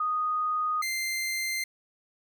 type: tone pair in turn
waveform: sine / sawtooth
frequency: 1241 / 2087 Hz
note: D#6 / C7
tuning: -5 / -5 cents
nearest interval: major sixth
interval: 900 cents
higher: second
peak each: -25 dBFS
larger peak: neither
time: 0-0.82 / 0.82-1.64 s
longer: neither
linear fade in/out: 5 ms
effects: none